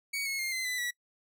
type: tone with pitch steps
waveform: sawtooth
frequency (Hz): 2245 / 2181 / 2119 / 2059 / 2000 / 1943.1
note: C#7 / C#7 / C7 / C7 / B6 / B6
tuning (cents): +21 / -29 / +21 / -28 / +21 / -29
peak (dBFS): -28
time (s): 0.13-0.91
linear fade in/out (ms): 10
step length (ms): 130
effects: noise-tail reverb RT60 0.1 s tail -23 dB re dry